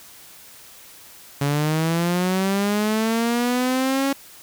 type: linear sweep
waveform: sawtooth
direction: up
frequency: 140 to 277.2 Hz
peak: -15 dBFS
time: 1.41-4.13 s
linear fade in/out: 5 ms
effects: white hiss -45 dBFS RMS until 4.42 s